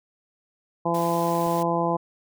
harmonic tone, 169.4 Hz, E3, 48 cents sharp, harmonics 1 / 2 / 3 / 4 / 5 / 6, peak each -28 / -28 / -28 / -28 / -28 / -28 dBFS, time 0.85-1.97 s, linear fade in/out 10 ms
white noise, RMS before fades -40 dBFS, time 0.94-1.63 s, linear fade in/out 5 ms
click, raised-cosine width 2 ms, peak -30 dBFS, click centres 1.469 s
effects none

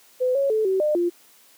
sine tone with pitch steps, 506 / 553 / 435.6 / 380.7 / 603 / 347.9 Hz, B4 / C#5 / A4 / F#4 / D5 / F4, +42 / -4 / -17 / +49 / +46 / -7 cents, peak -18 dBFS, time 0.2-1.1 s, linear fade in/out 20 ms, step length 150 ms, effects white hiss -54 dBFS RMS until 1.57 s + high-pass 200 Hz 12 dB/octave

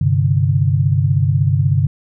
sine chord, G suspended fourth, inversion none, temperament just, 98 / 130.67 / 147 Hz, G2 / C3 / D3, 0 / -2 / +2 cents, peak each -16 dBFS, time 0.01-1.87 s, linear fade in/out 5 ms, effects none

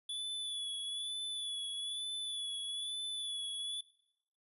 square tone with vibrato, 3437 Hz, A7, 41 cents flat, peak -38 dBFS, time 0.09-3.81 s, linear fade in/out 5 ms, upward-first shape sine, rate 1.1 Hz, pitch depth 36 cents each way, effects noise-tail reverb RT60 0.8 s tail -21 dB re dry + resampled to 32000 Hz

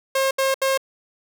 sawtooth tone bursts, 536 Hz, C5, 42 cents sharp, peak -14 dBFS, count 3, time 0.15-0.776 s, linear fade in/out 5 ms, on 160 ms, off 73 ms, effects none

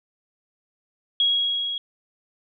sine tone with level ramp, 3309 Hz, G#7, 7 cents flat, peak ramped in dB -16 to -26 dBFS, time 1.2-1.78 s, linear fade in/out 2 ms, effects none

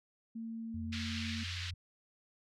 sine tone, 226.7 Hz, A#3, 48 cents flat, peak -39 dBFS, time 0.35-1.44 s, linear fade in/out 10 ms
sine tone with pitch glide, 87.2 to 88.83 Hz, F2 to F2, -2 to +30 cents, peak -40 dBFS, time 0.74-1.74 s, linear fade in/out 5 ms, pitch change +32 cents, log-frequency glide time 0.93-1.52 s
white band-pass noise, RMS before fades -43 dBFS, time 0.92-1.71 s, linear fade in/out 10 ms, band 1600 to 4500 Hz, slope 24 dB/octave
effects none

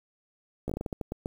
slowing click train, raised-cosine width 2 ms, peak -19 dBFS, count 11, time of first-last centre 0.68-1.259 s, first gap 15 ms, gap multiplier 1.28, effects 8-bit

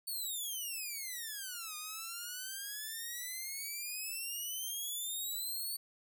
5% pulse exponential two-way sweep, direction down then up, 4514 to 1218 to 4514 Hz, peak -30 dBFS, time 0.07-5.77 s, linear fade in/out 10 ms, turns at 1.76 s, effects none

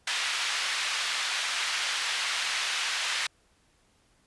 white band-pass noise, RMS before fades -30 dBFS, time 0.07-3.27 s, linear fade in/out 5 ms, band 1300 to 3700 Hz, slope 12 dB/octave, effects pink hiss -66 dBFS RMS until 4.26 s + resampled to 24000 Hz

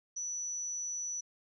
sine tone, 5930 Hz, F#8, 3 cents sharp, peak -35 dBFS, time 0.16-1.21 s, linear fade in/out 10 ms, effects none

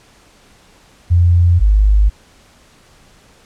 sine tone pair in turn, 87 / 51.3 Hz, F2 / G#1, -6 / -21 cents, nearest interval major sixth, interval 915 cents, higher first, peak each -7 dBFS, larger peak neither, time 1.1-1.6 / 1.6-2.1 s, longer neither, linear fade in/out 20 ms, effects pink hiss -48 dBFS RMS until 3.45 s + low-pass 9000 Hz 12 dB/octave

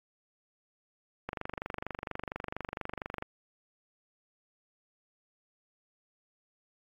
click train, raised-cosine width 0.5 ms, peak -20 dBFS, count 48, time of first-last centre 1.29-3.224 s, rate 24.3 Hz, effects AAC 64 kbps

